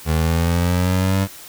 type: linear sweep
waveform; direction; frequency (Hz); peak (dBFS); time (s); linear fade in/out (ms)
25% pulse; up; 77.78 to 98; -12; 0.05-1.28; 50
effects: white hiss -39 dBFS RMS until 1.48 s